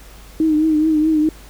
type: tone with vibrato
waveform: sine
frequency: 311.1 Hz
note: D#4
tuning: in tune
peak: -12 dBFS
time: 0.4-1.29 s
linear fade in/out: 2 ms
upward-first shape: triangle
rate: 4.7 Hz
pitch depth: 59 cents each way
effects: added 50 Hz sine -39 dBFS peak until 1.49 s + pink hiss -44 dBFS RMS until 1.49 s